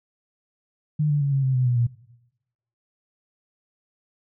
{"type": "tone with pitch steps", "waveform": "sine", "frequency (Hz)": [151, 145.94, 141.05, 136.32, 131.76, 127.34, 123.08, 118.95], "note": ["D3", "D3", "C#3", "C#3", "C3", "C3", "B2", "A#2"], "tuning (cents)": [48, -11, 30, -29, 12, -47, -5, 35], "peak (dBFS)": -18, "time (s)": [0.99, 1.87], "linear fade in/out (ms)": 10, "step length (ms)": 110, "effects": ["noise-tail reverb RT60 0.9 s tail -18 dB re dry"]}